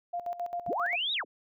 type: tone with tremolo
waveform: sine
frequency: 698.5 Hz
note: F5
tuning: in tune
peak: -30 dBFS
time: 0.13-0.96 s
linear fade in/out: 10 ms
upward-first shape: square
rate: 7.5 Hz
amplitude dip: 75%
type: linear two-way sweep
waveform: sine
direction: up then down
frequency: 31 to 3903 to 131.9 Hz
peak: -28 dBFS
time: 0.67-1.25 s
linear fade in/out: 50 ms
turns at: 1.13 s
effects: none